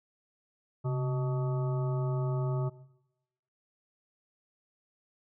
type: harmonic tone with a mistuned harmonic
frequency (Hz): 125.6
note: B2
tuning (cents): +30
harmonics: 1 / 3 / 5 / 7 / 9 / 10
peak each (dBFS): -28 / -38 / -42 / -45 / -47 / -48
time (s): 0.84-2.7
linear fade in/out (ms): 20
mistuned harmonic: 1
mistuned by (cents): +110
effects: noise-tail reverb RT60 0.9 s tail -18 dB re dry